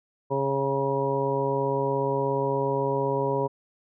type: harmonic tone with a mistuned harmonic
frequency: 137.2 Hz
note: C#3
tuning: 17 cents flat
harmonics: 1 / 2 / 3 / 4 / 5 / 6 / 7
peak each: -31 / -34 / -27 / -29 / -39 / -40 / -29 dBFS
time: 0.3-3.48 s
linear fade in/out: 20 ms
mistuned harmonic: 6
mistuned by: +18 cents
effects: none